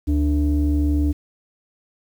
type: tone pair together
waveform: sine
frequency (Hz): 73.42 / 293.7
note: D2 / D4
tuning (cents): 0 / 0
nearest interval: 2 octaves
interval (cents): 2400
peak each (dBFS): -16 / -19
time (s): 0.07-1.13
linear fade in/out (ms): 20
effects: tanh soft clip ceiling -12 dBFS + 8-bit